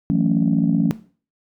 sine chord, F# minor seventh, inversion third, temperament just, 166.5 / 185 / 222 / 277.5 Hz, E3 / F#3 / A3 / C#4, +18 / 0 / +16 / +2 cents, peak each -20 dBFS, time 0.1-0.91 s, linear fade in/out 0 ms, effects noise-tail reverb RT60 0.4 s tail -17 dB re dry + tanh soft clip ceiling -7 dBFS

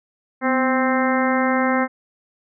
harmonic tone with a mistuned harmonic, 261.6 Hz, C4, in tune, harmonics 1 / 2 / 3 / 4 / 5 / 6 / 7 / 8, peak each -20 / -23 / -25 / -26 / -27 / -28 / -28 / -29 dBFS, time 0.41-1.88 s, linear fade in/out 50 ms, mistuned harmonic 1, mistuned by -54 cents, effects none

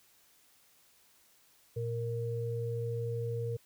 sine tone pair together, 116.55 / 466.2 Hz, A#2 / A#4, 0 / 0 cents, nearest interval 2 octaves, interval 2400 cents, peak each -34 / -36 dBFS, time 1.76-3.57 s, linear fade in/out 10 ms, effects white hiss -65 dBFS RMS until 3.65 s

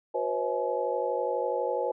sine tone cluster, 366 / 487.9 / 540 / 640 / 849 Hz, F#4 / B4 / C#5 / D#5 / G#5, -19 / -21 / -45 / +49 / +38 cents, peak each -36 / -30 / -31 / -37 / -33 dBFS, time 0.14-1.92 s, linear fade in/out 10 ms, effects none

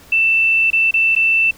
sine tone with dropouts, 2665 Hz, E7, 18 cents sharp, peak -11 dBFS, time 0.12-1.51 s, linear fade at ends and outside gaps 5 ms, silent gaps 0.704-0.73 / 0.91-0.939 / 1.152-1.162 s, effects pink hiss -44 dBFS RMS until 1.57 s

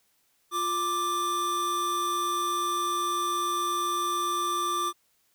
square tone pair together, 350.5 / 1178.9 Hz, F4 / D6, +6 / +6 cents, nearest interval octave + major sixth, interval 2100 cents, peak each -36 / -27 dBFS, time 0.51-4.93 s, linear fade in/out 50 ms, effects white hiss -69 dBFS RMS until 5.34 s

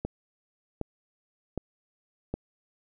click train, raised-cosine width 2 ms, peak -17 dBFS, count 4, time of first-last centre 0.05-2.34 s, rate 1.31 Hz, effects none

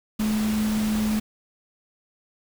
sine tone in noise, 215 Hz, A3, 40 cents flat, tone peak -21 dBFS, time 0.19-1.2 s, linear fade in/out 10 ms, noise pink, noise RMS -33 dBFS, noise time 0.19-1.2 s, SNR +9 dB, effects none

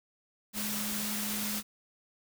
sine tone in noise, 210.1 Hz, G#3, 20 cents sharp, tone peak -37 dBFS, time 0.53-1.63 s, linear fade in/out 50 ms, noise white, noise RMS -35 dBFS, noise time 0.53-1.63 s, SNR -5 dB, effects none

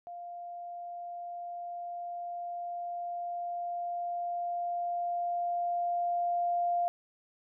sine tone with level ramp, 698.5 Hz, F5, in tune, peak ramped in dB -40 to -26 dBFS, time 0.07-6.88 s, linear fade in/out 0 ms, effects none

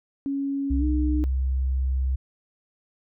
sine tone with pitch glide, 277.2 to 304 Hz, C#4 to D#4, 0 to -40 cents, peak -24 dBFS, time 0.26-1.24 s, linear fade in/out 0 ms, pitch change +160 cents, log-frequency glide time 0.78-0.84 s
sine tone, 65.41 Hz, C2, in tune, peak -21 dBFS, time 0.7-2.16 s, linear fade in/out 10 ms
effects none

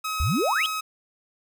sawtooth tone, 1274 Hz, D#6, 41 cents sharp, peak -23 dBFS, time 0.04-0.81 s, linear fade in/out 10 ms
sine exponential sweep, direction up, 61.74 to 3384 Hz, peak -21 dBFS, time 0.2-0.66 s, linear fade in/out 0 ms
effects none

